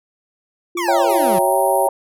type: tone with pitch glide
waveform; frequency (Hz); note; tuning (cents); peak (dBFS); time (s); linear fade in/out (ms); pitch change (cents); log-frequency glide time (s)
sine; 346.5 to 384.5; F4 to G4; -14 to -33; -22; 0.75-1.87; 5; +181; 1.26-1.57
type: exponential sweep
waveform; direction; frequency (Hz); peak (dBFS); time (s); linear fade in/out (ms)
25% pulse; down; 1174.7 to 171.9; -17; 0.77-1.39; 5
type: chord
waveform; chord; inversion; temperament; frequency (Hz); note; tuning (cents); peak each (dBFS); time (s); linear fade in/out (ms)
sine; C# diminished seventh; none; equal; 554.4 / 659.3 / 784 / 932.3; C#5 / E5 / G5 / Bb5; 0 / 0 / 0 / 0; -18 / -21 / -19 / -20; 0.88-1.89; 2
type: band-pass noise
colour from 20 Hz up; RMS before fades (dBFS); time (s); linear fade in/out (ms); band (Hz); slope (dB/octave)
pink; -31; 1.09-1.88; 10; 10000 to 12000; 96
effects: none